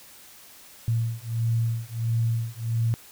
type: beating tone pair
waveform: sine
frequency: 114.2 / 115.7 Hz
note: A#2 / A#2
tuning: -35 / -13 cents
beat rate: 1.5 Hz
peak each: -26 dBFS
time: 0.88-2.94 s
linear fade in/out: 0 ms
effects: white hiss -49 dBFS RMS until 3.11 s